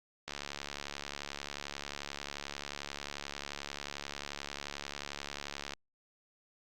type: click train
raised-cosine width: 0.2 ms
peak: -21 dBFS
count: 390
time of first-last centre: 0.28-5.736 s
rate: 71.3 Hz
effects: Opus 48 kbps